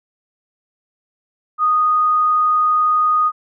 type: tone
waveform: sine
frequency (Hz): 1239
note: D#6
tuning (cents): -8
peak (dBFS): -12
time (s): 1.58-3.32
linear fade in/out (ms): 50
effects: none